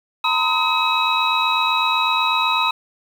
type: tone cluster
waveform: sine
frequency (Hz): 925 / 1013 / 1266 / 2559 / 3863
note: A#5 / B5 / D#6 / D#7 / B7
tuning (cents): -14 / +44 / +30 / +48 / -39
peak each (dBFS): -22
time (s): 0.24-2.71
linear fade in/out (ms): 5
effects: tanh soft clip ceiling -5 dBFS + 7-bit